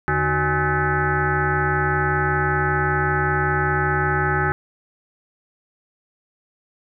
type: tone with frequency modulation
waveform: sine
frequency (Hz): 830.6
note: G#5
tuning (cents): 0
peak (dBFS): -17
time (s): 0.08-4.52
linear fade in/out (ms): 0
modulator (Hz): 228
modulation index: 4
effects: none